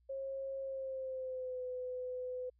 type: tone with pitch glide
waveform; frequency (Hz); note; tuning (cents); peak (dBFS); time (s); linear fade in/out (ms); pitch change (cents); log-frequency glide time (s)
sine; 540 to 503.8; C#5 to B4; -45 to +34; -38; 0.09-2.5; 10; -121; 0.61-1.63
effects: added 60 Hz sine -68 dBFS peak until 2.59 s